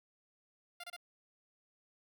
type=tone bursts; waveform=10% pulse; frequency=698.5 Hz; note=F5; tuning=in tune; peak=-36 dBFS; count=3; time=0.8-0.965 s; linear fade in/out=5 ms; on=37 ms; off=27 ms; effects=none